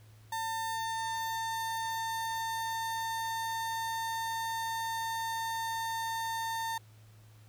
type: tone with pitch glide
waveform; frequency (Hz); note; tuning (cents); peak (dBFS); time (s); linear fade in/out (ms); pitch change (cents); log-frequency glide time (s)
35% pulse; 900 to 905.7; A5 to A5; +39 to +50; -31; 0.32-6.78; 5; +11; 0.6-4.47
effects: added 108 Hz sine -54 dBFS peak until 7.48 s + pink hiss -64 dBFS RMS until 7.48 s